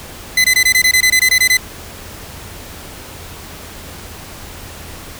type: tone bursts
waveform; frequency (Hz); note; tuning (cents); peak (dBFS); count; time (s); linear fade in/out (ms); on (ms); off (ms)
sawtooth; 2025; B6; +43; -5; 13; 0.37-1.571; 5; 73; 21
effects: added 84 Hz sine -39 dBFS peak until 5.19 s + pink hiss -33 dBFS RMS until 5.19 s